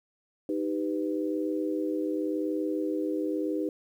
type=chord; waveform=sine; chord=Eb augmented; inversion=none; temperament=equal with one note detuned; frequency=311.1 / 392 / 499 Hz; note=Eb4 / G4 / B4; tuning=0 / 0 / +18 cents; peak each=-29 / -33 / -34 dBFS; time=0.49-3.69 s; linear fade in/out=2 ms; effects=10-bit